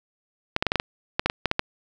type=clicks; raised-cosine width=0.3 ms; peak=-5 dBFS; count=12; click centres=0.564 / 0.625 / 0.667 / 0.719 / 0.757 / 0.799 / 1.195 / 1.26 / 1.299 / 1.457 / 1.514 / 1.594 s; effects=none